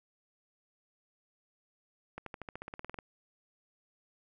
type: accelerating click train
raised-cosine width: 0.5 ms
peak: -26 dBFS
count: 14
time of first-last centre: 2.18-2.988 s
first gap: 83 ms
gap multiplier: 0.95
effects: none